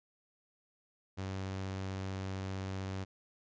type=tone; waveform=sawtooth; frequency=95.6 Hz; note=G2; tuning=43 cents flat; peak=-33 dBFS; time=1.17-3.05 s; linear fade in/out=20 ms; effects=resampled to 16000 Hz